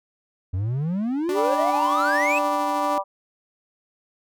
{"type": "exponential sweep", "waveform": "triangle", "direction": "up", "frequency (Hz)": [87.31, 2678], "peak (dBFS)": -20, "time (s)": [0.53, 2.39], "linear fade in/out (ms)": 10}
{"type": "tone with tremolo", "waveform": "sawtooth", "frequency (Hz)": 293.7, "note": "D4", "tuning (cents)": 0, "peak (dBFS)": -23, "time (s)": [1.29, 2.98], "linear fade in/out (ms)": 0, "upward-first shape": "triangle", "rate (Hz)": 13, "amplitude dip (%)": 30}
{"type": "harmonic tone", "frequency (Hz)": 195.4, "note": "G3", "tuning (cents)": -5, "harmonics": [3, 4, 5, 6], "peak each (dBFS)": [-26, -27, -25, -28], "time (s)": [1.34, 3.04], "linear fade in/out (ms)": 50}
{"effects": []}